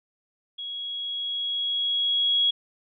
sine tone with level ramp, 3322 Hz, G#7, in tune, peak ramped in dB -32 to -18 dBFS, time 0.58-2.51 s, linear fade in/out 10 ms, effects none

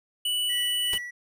square tone, 2960 Hz, F#7, in tune, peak -25 dBFS, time 0.25-0.98 s, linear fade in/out 5 ms
triangle tone with tremolo, 1946 Hz, B6, 26 cents flat, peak -30 dBFS, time 0.49-1.11 s, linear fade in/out 10 ms, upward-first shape triangle, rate 2.5 Hz, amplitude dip 75%
pink noise with exponential decay, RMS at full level -31 dBFS, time 0.93-1.02 s, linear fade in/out 0 ms, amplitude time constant 18 ms
effects none

